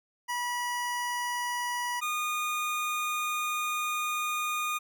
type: tone pair in turn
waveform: 25% pulse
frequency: 972 / 1224.6 Hz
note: B5 / D#6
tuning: -28 / -28 cents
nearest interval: major third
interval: 400 cents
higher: second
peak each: -26 / -25 dBFS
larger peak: second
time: 0.28-2.01 / 2.01-4.79 s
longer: second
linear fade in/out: 20 ms
effects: none